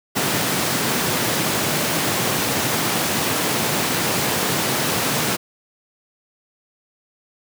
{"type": "high-pass noise", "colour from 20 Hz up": "pink", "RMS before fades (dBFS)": -21, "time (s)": [0.15, 5.37], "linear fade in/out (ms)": 20, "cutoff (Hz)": 120, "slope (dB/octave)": 24, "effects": []}